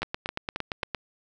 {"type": "two click trains", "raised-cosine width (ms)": 0.3, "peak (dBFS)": [-14, -13], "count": [4, 9], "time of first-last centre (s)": [[0.02, 0.831], [0.03, 0.947]], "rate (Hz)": [3.7, 8.72], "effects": []}